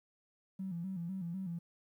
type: tone with vibrato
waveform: triangle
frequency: 180 Hz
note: F#3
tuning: 47 cents flat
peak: -33 dBFS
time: 0.59-1.59 s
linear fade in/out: 10 ms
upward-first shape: square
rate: 4 Hz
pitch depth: 100 cents each way
effects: tanh soft clip ceiling -35 dBFS + 12-bit